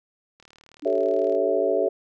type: click train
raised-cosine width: 0.2 ms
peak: -33 dBFS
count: 37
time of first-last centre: 0.4-1.35 s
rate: 37.9 Hz
type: tone with vibrato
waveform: sine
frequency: 293.7 Hz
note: D4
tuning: in tune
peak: -32 dBFS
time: 0.82-1.87 s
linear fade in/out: 10 ms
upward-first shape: sine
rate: 3.3 Hz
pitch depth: 10 cents each way
type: chord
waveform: sine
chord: A dominant seventh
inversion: third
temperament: equal with one note detuned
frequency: 385.7 / 440 / 554.4 / 659.3 Hz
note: G4 / A4 / C#5 / E5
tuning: -28 / 0 / 0 / 0 cents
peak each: -25 dBFS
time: 0.85-1.89 s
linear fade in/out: 10 ms
effects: none